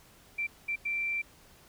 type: tone bursts at uneven times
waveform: sine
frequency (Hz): 2349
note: D7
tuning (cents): 0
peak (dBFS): -29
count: 3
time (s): 0.38-0.47 / 0.68-0.76 / 0.85-1.22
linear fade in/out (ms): 10
effects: pink hiss -58 dBFS RMS until 1.68 s